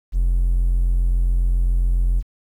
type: tone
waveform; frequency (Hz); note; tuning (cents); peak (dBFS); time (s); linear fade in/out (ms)
triangle; 43.65; F1; 0; -12; 0.12-2.23; 50
effects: tanh soft clip ceiling -9 dBFS + 9-bit